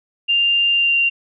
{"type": "tone with pitch glide", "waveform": "sine", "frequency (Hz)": [2794, 2770], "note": ["F7", "F7"], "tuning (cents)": [0, -15], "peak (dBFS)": -13, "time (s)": [0.28, 1.1], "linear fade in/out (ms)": 20, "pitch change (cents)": -15, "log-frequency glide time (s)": [0.72, 0.99], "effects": []}